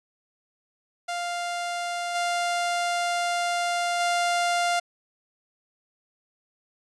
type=tone with level steps; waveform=sawtooth; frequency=698.5 Hz; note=F5; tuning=in tune; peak=-24 / -20 / -18 dBFS; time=1.08-4.8 s; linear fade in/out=10 ms; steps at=2.14 / 3.99 s; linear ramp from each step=20 ms; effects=resampled to 22050 Hz